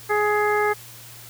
harmonic tone, 418.5 Hz, G#4, 13 cents sharp, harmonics 1 / 2 / 3 / 4 / 5, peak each -21 / -24 / -26 / -27 / -28 dBFS, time 0.09-0.74 s, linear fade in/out 20 ms, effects added 117 Hz sine -47 dBFS peak until 1.29 s + white hiss -43 dBFS RMS until 1.29 s

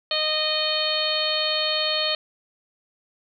harmonic tone, 617 Hz, D#5, 15 cents flat, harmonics 1 / 2 / 3 / 4 / 5 / 6 / 7, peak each -28 / -33 / -34 / -32 / -27 / -29 / -26 dBFS, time 0.11-2.15 s, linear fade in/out 2 ms, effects none

